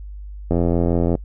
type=click train; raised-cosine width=2 ms; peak=-6 dBFS; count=56; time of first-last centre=0.51-1.153 s; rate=85.6 Hz; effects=noise-tail reverb RT60 0.1 s tail -25 dB re dry + added 50 Hz sine -31 dBFS peak until 1.24 s